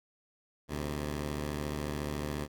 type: tone pair together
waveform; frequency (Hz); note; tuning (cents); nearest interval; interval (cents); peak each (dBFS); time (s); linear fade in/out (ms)
10% pulse; 74.04 / 130.81; D2 / C3; +15 / 0; minor seventh; 985; -26 / -34; 0.68-2.48; 50
effects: none